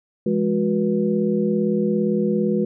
sine tone cluster, 171.4 / 209 / 364.1 / 484.6 Hz, F3 / G#3 / F#4 / B4, -32 / +11 / -28 / -33 cents, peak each -27 / -20 / -23 / -25 dBFS, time 0.26-2.65 s, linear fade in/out 5 ms, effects none

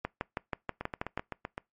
two click trains, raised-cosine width 0.5 ms, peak -20 / -16 dBFS, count 7 / 8, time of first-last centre 0.81-1.579 / 0.05-1.175 s, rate 7.8 / 6.22 Hz, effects noise-tail reverb RT60 0.2 s tail -24 dB re dry + MP3 48 kbps

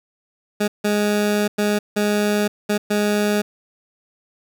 20% pulse tone bursts at uneven times, 207.7 Hz, G#3, in tune, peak -12 dBFS, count 6, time 0.6-0.68 / 0.84-1.48 / 1.58-1.79 / 1.96-2.48 / 2.69-2.78 / 2.9-3.42 s, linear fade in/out 10 ms, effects none

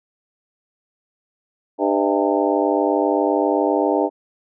harmonic tone with a mistuned harmonic, 100 Hz, G2, 35 cents sharp, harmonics 3 / 4 / 5 / 6 / 7 / 8 / 9, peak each -21 / -22 / -23 / -24 / -24 / -25 / -26 dBFS, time 1.78-4.1 s, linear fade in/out 50 ms, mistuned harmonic 7, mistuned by -82 cents, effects none

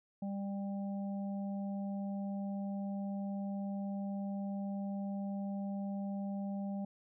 harmonic tone, 198.2 Hz, G3, 19 cents sharp, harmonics 1 / 3 / 4, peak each -36 / -48 / -50 dBFS, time 0.22-6.85 s, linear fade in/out 5 ms, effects none

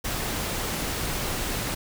pink noise, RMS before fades -29 dBFS, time 0.04-1.75 s, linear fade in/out 10 ms, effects none

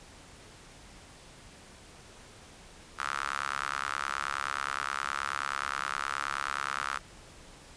sawtooth tone with high-pass filter, 69.5 Hz, C#2, 5 cents sharp, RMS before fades -34 dBFS, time 2.98-6.99 s, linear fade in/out 20 ms, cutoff 1300 Hz, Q 4.7, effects pink hiss -52 dBFS RMS until 7.76 s + resampled to 22050 Hz

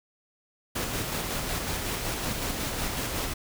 pink noise with tremolo, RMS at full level -30 dBFS, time 0.75-3.34 s, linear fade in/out 10 ms, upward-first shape square, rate 5.4 Hz, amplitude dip 25%, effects none

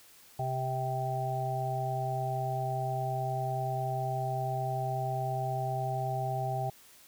harmonic tone with a mistuned harmonic, 130 Hz, C3, 11 cents flat, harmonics 1 / 3 / 5 / 6, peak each -33 / -42 / -37 / -34 dBFS, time 0.39-6.7 s, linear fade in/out 5 ms, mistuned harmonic 3, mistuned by +16 cents, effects white hiss -57 dBFS RMS until 7.07 s

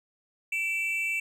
triangle tone pair together, 2322 / 2674 Hz, D7 / E7, -20 / +24 cents, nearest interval major second, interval 244 cents, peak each -28 dBFS, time 0.52-1.2 s, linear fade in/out 5 ms, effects none

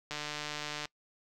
click train, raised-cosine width 0.2 ms, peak -20 dBFS, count 112, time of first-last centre 0.11-0.855 s, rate 149 Hz, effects noise-tail reverb RT60 0.1 s tail -23 dB re dry

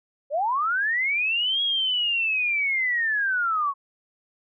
sine linear two-way sweep, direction up then down, 539 to 3322 to 1083 Hz, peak -21 dBFS, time 0.3-3.74 s, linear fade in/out 50 ms, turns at 1.62 s, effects none

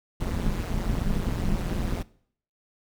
brown noise with amplitude modulation, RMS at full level -23 dBFS, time 0.2-2.03 s, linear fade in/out 10 ms, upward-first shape sine, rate 177 Hz, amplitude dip 85%, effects noise-tail reverb RT60 0.6 s tail -21 dB re dry

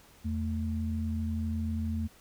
sine tone pair together, 83.4 / 221.9 Hz, E2 / A3, +21 / +15 cents, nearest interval octave + perfect fourth, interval 1694 cents, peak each -31 / -33 dBFS, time 0.24-2.08 s, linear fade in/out 20 ms, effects pink hiss -58 dBFS RMS until 2.2 s

